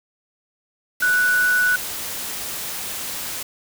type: tone in noise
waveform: sine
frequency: 1480 Hz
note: F#6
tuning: in tune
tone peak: -15 dBFS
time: 1.02-1.76 s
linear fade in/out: 5 ms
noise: white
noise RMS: -29 dBFS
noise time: 1-3.43 s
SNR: +11 dB
effects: none